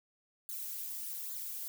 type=noise with flanger; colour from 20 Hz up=violet; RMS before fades=-41 dBFS; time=0.49-1.68 s; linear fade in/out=0 ms; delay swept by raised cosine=0.35 to 5.35 ms; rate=1.2 Hz; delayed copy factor=-0.9; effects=none